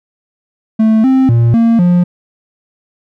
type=tone with pitch steps; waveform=triangle; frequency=220 / 262.9 / 117.2 / 230 / 176.7 Hz; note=A3 / C4 / A#2 / A#3 / F3; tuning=0 / +8 / +10 / -23 / +21 cents; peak=-4 dBFS; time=0.79-2.04 s; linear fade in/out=10 ms; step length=250 ms; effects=none